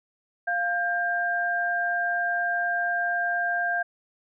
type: tone pair together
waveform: sine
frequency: 699 / 1594.8 Hz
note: F5 / G6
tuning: +1 / +29 cents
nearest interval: octave + major second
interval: 1428 cents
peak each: -27 / -25 dBFS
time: 0.47-3.83 s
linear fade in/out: 10 ms
effects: none